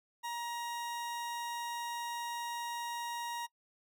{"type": "tone", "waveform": "40% pulse", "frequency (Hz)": 945, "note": "A#5", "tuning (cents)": 23, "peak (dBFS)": -36, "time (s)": [0.23, 3.47], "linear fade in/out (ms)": 20, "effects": ["noise-tail reverb RT60 0.1 s tail -22 dB re dry"]}